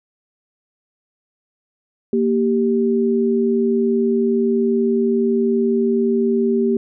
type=tone pair together; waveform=sine; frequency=233 / 391.8 Hz; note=A#3 / G4; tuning=-1 / -1 cents; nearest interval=major sixth; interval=900 cents; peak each=-17 dBFS; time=2.13-6.77 s; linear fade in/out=2 ms; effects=none